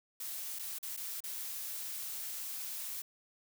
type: noise with dropouts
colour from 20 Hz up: blue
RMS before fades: -41 dBFS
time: 0.2-3.02 s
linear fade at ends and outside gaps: 5 ms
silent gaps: 0.588-0.593 / 0.787-0.828 / 0.966-0.973 / 1.205-1.238 s
effects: none